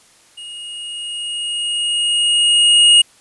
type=tone with level ramp; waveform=square; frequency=2867 Hz; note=F7; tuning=45 cents sharp; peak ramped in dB=-31 to -6 dBFS; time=0.37-3.02 s; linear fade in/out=10 ms; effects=white hiss -50 dBFS RMS until 3.2 s + resampled to 24000 Hz